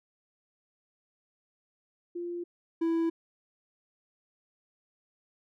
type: tone pair in turn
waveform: sine / triangle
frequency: 347.5 / 330.5 Hz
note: F4 / E4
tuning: -9 / +5 cents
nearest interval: minor second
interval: 86 cents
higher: first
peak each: -33 / -23 dBFS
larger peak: second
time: 2.15-2.44 / 2.81-3.1 s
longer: neither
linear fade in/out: 10 ms
effects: none